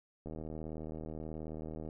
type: click train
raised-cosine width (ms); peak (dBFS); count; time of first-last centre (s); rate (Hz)
2; -30; 129; 0.26-1.888; 78.6
effects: none